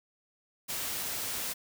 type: noise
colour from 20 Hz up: white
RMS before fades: -35 dBFS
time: 0.68-1.54 s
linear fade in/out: 20 ms
effects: none